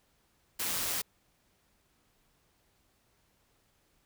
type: noise with amplitude modulation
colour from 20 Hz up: white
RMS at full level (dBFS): -31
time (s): 0.59-1.02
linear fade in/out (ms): 10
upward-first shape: sine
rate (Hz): 173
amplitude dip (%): 45
effects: pink hiss -71 dBFS RMS until 4.05 s